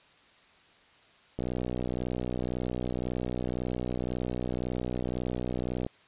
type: click train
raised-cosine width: 2 ms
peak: -19 dBFS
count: 278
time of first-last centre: 1.39-5.865 s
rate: 61.9 Hz
effects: white hiss -59 dBFS RMS until 6.07 s + resampled to 8000 Hz